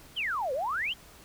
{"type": "exponential two-way sweep", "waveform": "sine", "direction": "down then up", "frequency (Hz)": [3304, 493.9, 3304], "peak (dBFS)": -28, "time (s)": [0.16, 0.94], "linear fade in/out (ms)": 20, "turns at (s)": 0.53, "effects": ["added 60 Hz sine -60 dBFS peak until 1.24 s", "pink hiss -53 dBFS RMS until 1.24 s"]}